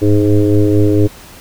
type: tone with frequency modulation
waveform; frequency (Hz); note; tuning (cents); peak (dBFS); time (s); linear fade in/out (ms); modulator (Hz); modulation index
sine; 205.8; G#3; -16; -7; 0.01-1.08; 20; 104; 2.3
effects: pink hiss -37 dBFS RMS until 1.4 s